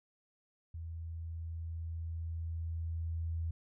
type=tone with level ramp; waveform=sine; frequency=82.41 Hz; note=E2; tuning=in tune; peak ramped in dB=-40 to -33 dBFS; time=0.74-3.51 s; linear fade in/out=5 ms; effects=none